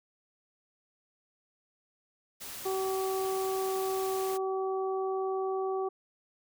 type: noise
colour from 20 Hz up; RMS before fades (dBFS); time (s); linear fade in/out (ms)
white; -42; 2.4-4.38; 20
type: harmonic tone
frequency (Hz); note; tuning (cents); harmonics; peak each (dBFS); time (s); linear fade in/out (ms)
381.5; G4; -47; 1 / 2 / 3; -30 / -36 / -40; 2.65-5.89; 10
effects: none